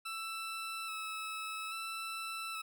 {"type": "tone with vibrato", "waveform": "20% pulse", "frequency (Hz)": 1314, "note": "E6", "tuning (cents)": -6, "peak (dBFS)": -34, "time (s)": [0.05, 2.62], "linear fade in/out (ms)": 10, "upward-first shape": "square", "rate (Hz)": 0.6, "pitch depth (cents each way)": 18, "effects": []}